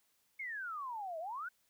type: exponential two-way sweep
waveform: sine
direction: down then up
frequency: 2217 to 622.3 to 1550 Hz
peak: -39 dBFS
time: 0.39-1.49 s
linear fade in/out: 10 ms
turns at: 1.19 s
effects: white hiss -75 dBFS RMS until 1.69 s